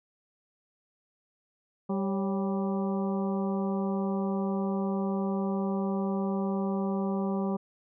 harmonic tone with a mistuned harmonic, 195.6 Hz, G3, 4 cents flat, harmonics 1 / 2 / 3 / 4 / 5 / 6, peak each -28 / -34 / -38 / -40 / -42 / -44 dBFS, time 1.89-7.57 s, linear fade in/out 10 ms, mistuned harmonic 3, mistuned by -85 cents, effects none

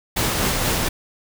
pink noise with tremolo, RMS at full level -20 dBFS, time 0.16-0.89 s, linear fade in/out 10 ms, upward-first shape sine, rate 4.2 Hz, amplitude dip 25%, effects none

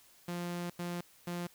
sawtooth tone bursts at uneven times, 174.61 Hz, F3, in tune, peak -32 dBFS, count 3, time 0.28-0.7 / 0.79-1.01 / 1.27-1.47 s, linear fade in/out 5 ms, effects white hiss -62 dBFS RMS until 1.54 s

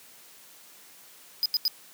square tone bursts, 4978 Hz, D#8, in tune, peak -22 dBFS, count 3, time 1.43-1.679 s, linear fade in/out 0 ms, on 27 ms, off 84 ms, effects white hiss -52 dBFS RMS until 1.93 s + high-pass 150 Hz 12 dB/octave

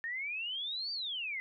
sine exponential two-way sweep, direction up then down, 1799 to 4699 to 2004 Hz, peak -35 dBFS, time 0.04-1.4 s, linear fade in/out 0 ms, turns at 0.92 s, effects none

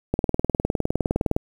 click train, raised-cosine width 2 ms, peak -7 dBFS, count 25, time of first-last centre 0.14-1.364 s, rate 19.6 Hz, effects 7-bit

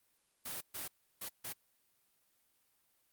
white noise bursts at uneven times, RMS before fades -42 dBFS, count 4, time 0.45-0.61 / 0.74-0.88 / 1.21-1.29 / 1.44-1.53 s, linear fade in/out 10 ms, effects white hiss -75 dBFS RMS until 3.12 s + Opus 32 kbps

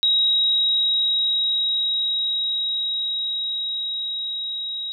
sine tone with level ramp, 3816 Hz, A#7, 40 cents sharp, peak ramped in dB -15 to -26 dBFS, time 0.03-4.92 s, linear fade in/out 0 ms, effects none

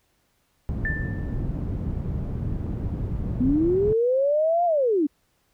white low-pass noise, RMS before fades -28 dBFS, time 0.69-3.93 s, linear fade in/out 0 ms, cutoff 140 Hz, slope 12 dB/octave
sine tone with exponential decay, 1773 Hz, A6, 13 cents sharp, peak -23 dBFS, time 0.85-1.45 s, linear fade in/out 1 ms, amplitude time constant 130 ms
sine linear two-way sweep, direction up then down, 240.1 to 710 to 271.2 Hz, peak -18 dBFS, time 3.4-5.07 s, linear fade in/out 10 ms, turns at 4.65 s
effects pink hiss -68 dBFS RMS until 5.53 s

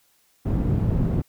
white low-pass noise, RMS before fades -22 dBFS, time 0.45-1.22 s, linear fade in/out 10 ms, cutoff 160 Hz, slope 12 dB/octave, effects white hiss -63 dBFS RMS until 1.28 s

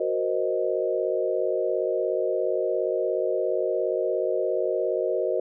sine chord, C half-diminished seventh, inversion second, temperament equal, 370 / 466.2 / 523.3 / 622.3 Hz, Gb4 / Bb4 / C5 / Eb5, 0 / 0 / 0 / 0 cents, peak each -28 dBFS, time 0-5.4 s, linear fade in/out 5 ms, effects none

